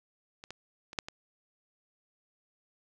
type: clicks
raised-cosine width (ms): 0.2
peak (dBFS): -28 / -24 / -27 / -12 / -23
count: 5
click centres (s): 0.439 / 0.506 / 0.931 / 0.988 / 1.085
effects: none